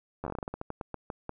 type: slowing click train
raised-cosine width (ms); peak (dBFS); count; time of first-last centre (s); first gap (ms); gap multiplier
1; -21; 17; 0.24-1.294; 11; 1.21
effects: none